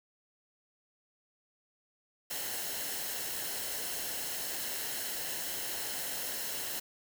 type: noise with comb filter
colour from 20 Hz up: white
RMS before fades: -37 dBFS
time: 2.3-6.8 s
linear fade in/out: 10 ms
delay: 0.84 ms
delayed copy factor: -0.5
effects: none